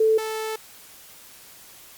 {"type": "tone pair in turn", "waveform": ["sine", "sawtooth"], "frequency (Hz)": [440, 438.5], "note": ["A4", "A4"], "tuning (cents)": [0, -6], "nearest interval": "unison", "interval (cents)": 6, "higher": "first", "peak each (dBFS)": [-15, -23], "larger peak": "first", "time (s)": [[0, 0.18], [0.18, 0.56]], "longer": "second", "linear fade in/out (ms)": 5, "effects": ["white hiss -47 dBFS RMS until 1.97 s", "Opus 48 kbps"]}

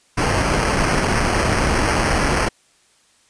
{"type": "noise with sample-and-hold", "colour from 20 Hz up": "pink", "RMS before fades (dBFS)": -18, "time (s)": [0.17, 2.49], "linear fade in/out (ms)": 10, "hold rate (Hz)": 3675, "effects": ["white hiss -57 dBFS RMS until 3.29 s", "resampled to 22050 Hz"]}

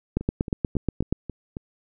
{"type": "two click trains", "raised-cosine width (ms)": 3, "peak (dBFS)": [-19, -9], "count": [6, 9], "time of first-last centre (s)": [[0.21, 1.569], [0.17, 1.126]], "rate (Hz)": [3.68, 8.37], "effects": []}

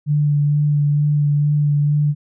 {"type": "tone with vibrato", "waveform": "sine", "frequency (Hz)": 146.83, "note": "D3", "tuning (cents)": 0, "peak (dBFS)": -13, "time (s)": [0.06, 2.15], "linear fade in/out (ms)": 50, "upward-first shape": "sine", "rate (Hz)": 2.2, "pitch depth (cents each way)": 16, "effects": []}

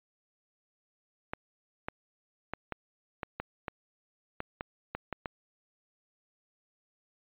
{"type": "clicks", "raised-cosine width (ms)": 0.5, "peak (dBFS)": -19, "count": 12, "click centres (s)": [1.335, 1.885, 2.536, 2.723, 3.232, 3.4, 3.682, 4.404, 4.609, 4.95, 5.127, 5.258], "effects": ["resampled to 8000 Hz"]}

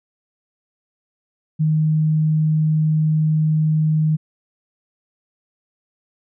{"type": "tone", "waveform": "sine", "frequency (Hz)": 155.56, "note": "D#3", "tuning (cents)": 0, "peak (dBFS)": -14, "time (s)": [1.59, 4.17], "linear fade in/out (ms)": 20, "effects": []}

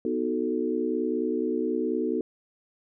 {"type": "chord", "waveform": "sine", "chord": "B dominant seventh", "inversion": "none", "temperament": "equal", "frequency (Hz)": [246.9, 311.1, 370, 440], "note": ["B3", "D#4", "F#4", "A4"], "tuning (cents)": [0, 0, 0, 0], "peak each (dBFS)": -30, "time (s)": [0.05, 2.21], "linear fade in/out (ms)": 2, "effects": []}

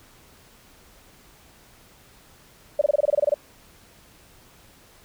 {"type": "tone bursts", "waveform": "sine", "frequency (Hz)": 585, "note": "D5", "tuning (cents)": -7, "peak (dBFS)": -15, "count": 12, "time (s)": [2.79, 3.342], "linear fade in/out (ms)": 5, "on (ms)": 24, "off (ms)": 24, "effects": ["pink hiss -53 dBFS RMS until 5.04 s"]}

